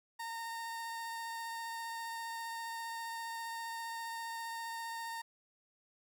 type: tone with vibrato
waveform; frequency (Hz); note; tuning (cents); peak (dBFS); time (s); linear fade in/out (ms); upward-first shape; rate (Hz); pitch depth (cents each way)
30% pulse; 918; A#5; -27; -37; 0.19-5.22; 10; triangle; 15; 14
effects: 13-bit